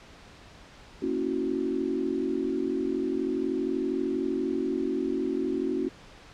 sine chord, F# dominant seventh, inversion first, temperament equal, 233.1 / 277.2 / 329.6 / 370 Hz, A#3 / C#4 / E4 / F#4, 0 / 0 / 0 / 0 cents, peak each -35 / -30 / -32 / -30 dBFS, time 1.02-5.89 s, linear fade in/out 5 ms, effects pink hiss -50 dBFS RMS until 6.33 s + low-pass 5000 Hz 12 dB/octave

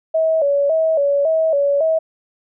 sine tone with vibrato, 603 Hz, D5, 46 cents sharp, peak -13 dBFS, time 0.14-1.99 s, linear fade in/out 10 ms, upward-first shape square, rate 1.8 Hz, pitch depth 110 cents each way, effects none

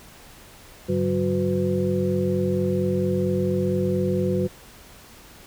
sine tone cluster, 99.3 / 143.6 / 188 / 364 / 503 Hz, G2 / D3 / F#3 / F#4 / B4, +23 / -39 / +28 / -28 / +32 cents, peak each -28 / -32 / -24 / -25 / -27 dBFS, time 0.88-4.48 s, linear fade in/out 20 ms, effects pink hiss -47 dBFS RMS until 5.46 s

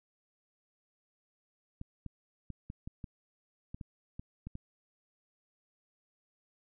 clicks, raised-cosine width 5 ms, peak -29 dBFS, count 11, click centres 1.814 / 2.063 / 2.503 / 2.701 / 2.875 / 3.042 / 3.745 / 3.812 / 4.195 / 4.47 / 4.554 s, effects none

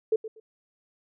sine tone with echo, 440 Hz, A4, in tune, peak -19 dBFS, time 0.12-0.16 s, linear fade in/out 5 ms, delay 120 ms, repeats 2, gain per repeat -14 dB, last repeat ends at 0.4 s, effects none

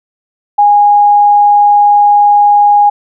sine tone, 823 Hz, G#5, 16 cents flat, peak -3 dBFS, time 0.58-2.9 s, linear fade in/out 10 ms, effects none

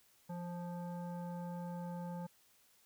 sine tone with frequency modulation, 173.4 Hz, F3, 12 cents flat, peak -40 dBFS, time 0.29-2.27 s, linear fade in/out 10 ms, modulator 701 Hz, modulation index 0.72, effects white hiss -69 dBFS RMS until 2.85 s

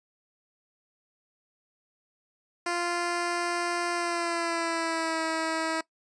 10% pulse tone with pitch glide, 347.5 to 322.4 Hz, F4 to E4, -9 to -38 cents, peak -19 dBFS, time 2.66-5.81 s, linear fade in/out 5 ms, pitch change -129 cents, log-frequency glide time 3.93-5.22 s, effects noise-tail reverb RT60 0.1 s tail -21 dB re dry + resampled to 22050 Hz

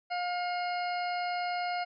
harmonic tone with a mistuned harmonic, 710 Hz, F5, 28 cents sharp, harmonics 1 / 2 / 3 / 4 / 6 / 7, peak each -31 / -40 / -40 / -46 / -45 / -48 dBFS, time 0.1-1.85 s, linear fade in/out 20 ms, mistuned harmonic 3, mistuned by +16 cents, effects none

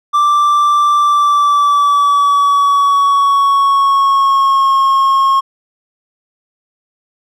triangle tone with pitch glide, 1174.7 to 1083.4 Hz, D6 to C#6, 0 to -40 cents, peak -6 dBFS, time 0.13-5.41 s, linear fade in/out 20 ms, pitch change -140 cents, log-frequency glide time 0.98-4.75 s, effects none

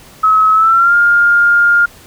sine tone with pitch glide, 1285 to 1409.4 Hz, E6 to F6, -45 to +15 cents, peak -6 dBFS, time 0.23-1.86 s, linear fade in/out 10 ms, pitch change +160 cents, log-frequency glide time 0.53-0.95 s, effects pink hiss -40 dBFS RMS until 2.06 s

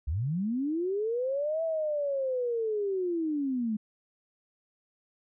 sine linear two-way sweep, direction up then down, 62.5 to 659.3 to 208.2 Hz, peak -27 dBFS, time 0.07-3.77 s, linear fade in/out 10 ms, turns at 1.63 s, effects none

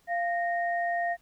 sine tone pair together, 693.4 / 1854 Hz, F5 / A#6, -13 / -10 cents, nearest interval octave + perfect fourth, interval 1703 cents, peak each -27 / -32 dBFS, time 0.07-1.17 s, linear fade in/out 50 ms, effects pink hiss -66 dBFS RMS until 1.21 s

